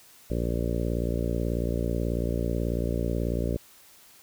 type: harmonic tone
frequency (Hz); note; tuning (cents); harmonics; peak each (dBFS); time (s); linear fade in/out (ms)
58.27; A#1; 0; 1 / 2 / 3 / 4 / 5 / 6 / 7 / 8 / 9 / 10; -29 / -32 / -34 / -35 / -36 / -37 / -37 / -38 / -39 / -39; 0.3-3.57; 5
effects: white hiss -54 dBFS RMS until 4.22 s